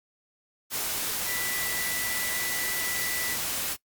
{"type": "tone in noise", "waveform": "sine", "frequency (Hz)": 1975.5, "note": "B6", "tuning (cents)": 0, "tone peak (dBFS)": -33, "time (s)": [1.25, 3.38], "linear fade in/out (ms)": 50, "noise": "white", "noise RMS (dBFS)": -30, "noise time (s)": [0.7, 3.77], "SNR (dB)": -6, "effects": ["noise-tail reverb RT60 0.1 s tail -21 dB re dry", "Opus 48 kbps"]}